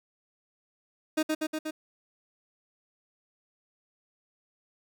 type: tone with echo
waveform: 30% pulse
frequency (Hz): 311.1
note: D#4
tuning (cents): 0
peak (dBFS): -21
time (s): 1.17-1.23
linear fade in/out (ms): 10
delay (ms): 120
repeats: 4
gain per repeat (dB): -2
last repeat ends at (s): 1.71
effects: none